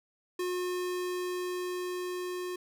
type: tone with level ramp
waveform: square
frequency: 360 Hz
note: F#4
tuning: 47 cents flat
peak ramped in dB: -31 to -35 dBFS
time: 0.39-2.56 s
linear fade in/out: 5 ms
effects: none